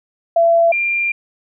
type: tone pair in turn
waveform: sine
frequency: 673 / 2387 Hz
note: E5 / D7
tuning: +36 / +28 cents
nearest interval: octave + minor seventh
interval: 2192 cents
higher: second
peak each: -9 / -15 dBFS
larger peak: first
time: 0.36-0.72 / 0.72-1.12 s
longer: second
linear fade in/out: 5 ms
effects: none